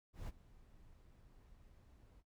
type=noise with ADSR envelope; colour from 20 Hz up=brown; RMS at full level=-43 dBFS; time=0.13-2.23 s; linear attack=150 ms; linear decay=31 ms; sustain=-20 dB; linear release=37 ms; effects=noise-tail reverb RT60 0.1 s tail -17 dB re dry